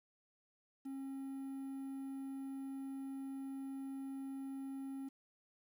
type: tone with quantisation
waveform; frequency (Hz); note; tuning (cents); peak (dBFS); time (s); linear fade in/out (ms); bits
triangle; 270.5; C#4; -42; -40; 0.85-5.09; 10; 11
effects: none